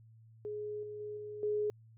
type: tone with level steps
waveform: sine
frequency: 419.7 Hz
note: G#4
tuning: 18 cents sharp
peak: -37 / -41 / -39 / -41 / -30 dBFS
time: 0.45-1.7 s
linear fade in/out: 0 ms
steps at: 0.83 / 1 / 1.17 / 1.43 s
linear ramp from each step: 2 ms
effects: added 112 Hz sine -56 dBFS peak until 1.97 s